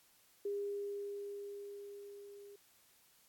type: tone with level ramp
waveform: sine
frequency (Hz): 404.8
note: G#4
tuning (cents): -44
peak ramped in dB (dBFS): -35 to -52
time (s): 0.45-2.56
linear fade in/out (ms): 5
effects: white hiss -68 dBFS RMS until 3.28 s + AAC 64 kbps